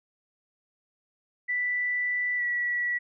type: tone with pitch glide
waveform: sine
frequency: 1975.5 to 1941.6 Hz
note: B6 to B6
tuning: 0 to -30 cents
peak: -25 dBFS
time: 1.48-2.99 s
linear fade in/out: 20 ms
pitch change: -30 cents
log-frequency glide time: 2.37-2.43 s
effects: none